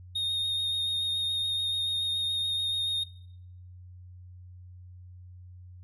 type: tone with vibrato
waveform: triangle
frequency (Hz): 3700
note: A#7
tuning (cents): -14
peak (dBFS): -26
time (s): 0.15-3.04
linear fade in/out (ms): 10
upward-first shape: sine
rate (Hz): 7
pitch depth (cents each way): 14
effects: noise-tail reverb RT60 0.8 s tail -23 dB re dry + added 90 Hz sine -45 dBFS peak until 5.83 s